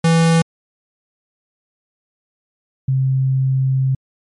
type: tone pair in turn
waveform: square / sine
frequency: 164.81 / 132.52 Hz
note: E3 / C3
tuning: 0 / +22 cents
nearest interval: major third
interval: 378 cents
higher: first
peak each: -11 / -13 dBFS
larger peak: first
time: 0.04-0.42 / 2.88-3.95 s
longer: second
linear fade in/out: 5 ms
effects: MP3 48 kbps